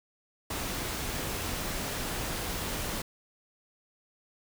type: noise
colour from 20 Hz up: pink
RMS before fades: -34 dBFS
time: 0.5-3.02 s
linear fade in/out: 5 ms
effects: none